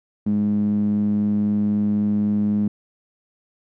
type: tone with band-pass filter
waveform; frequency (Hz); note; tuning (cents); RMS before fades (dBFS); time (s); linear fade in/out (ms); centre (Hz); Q
sawtooth; 103.83; G#2; 0; -20; 0.26-2.68; 5; 220; 7.7
effects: none